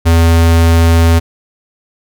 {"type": "tone", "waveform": "square", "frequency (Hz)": 83.1, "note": "E2", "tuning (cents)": 15, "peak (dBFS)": -6, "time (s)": [0.05, 1.2], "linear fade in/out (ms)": 20, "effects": []}